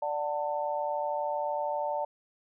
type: chord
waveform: sine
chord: D major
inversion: none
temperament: equal with one note detuned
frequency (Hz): 587.3 / 740 / 892.8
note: D5 / F#5 / A5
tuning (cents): 0 / 0 / +25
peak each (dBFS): -32 / -36 / -32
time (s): 0.02-2.05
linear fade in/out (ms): 5
effects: none